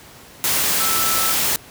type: tone in noise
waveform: sine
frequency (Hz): 1318.5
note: E6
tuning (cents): 0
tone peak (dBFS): -24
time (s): 0.8-1.32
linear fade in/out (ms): 0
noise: white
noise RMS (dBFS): -19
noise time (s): 0.44-1.56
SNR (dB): -8
effects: pink hiss -43 dBFS RMS until 1.7 s + high-pass 60 Hz 12 dB/octave